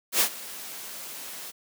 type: noise with ADSR envelope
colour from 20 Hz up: white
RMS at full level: -20 dBFS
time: 0.12-1.52 s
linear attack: 85 ms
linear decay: 84 ms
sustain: -19 dB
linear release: 25 ms
effects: high-pass 200 Hz 12 dB/octave